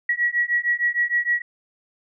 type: beating tone pair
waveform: sine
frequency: 1918 / 1924.5 Hz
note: A#6 / B6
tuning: +49 / -45 cents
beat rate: 6.5 Hz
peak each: -22 dBFS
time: 0.09-1.42 s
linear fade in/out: 5 ms
effects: none